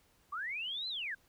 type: linear two-way sweep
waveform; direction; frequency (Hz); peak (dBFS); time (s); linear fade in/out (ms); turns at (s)
sine; up then down; 1100 to 4136 to 1492; -36; 0.32-1.15; 10; 0.88
effects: pink hiss -69 dBFS RMS until 1.28 s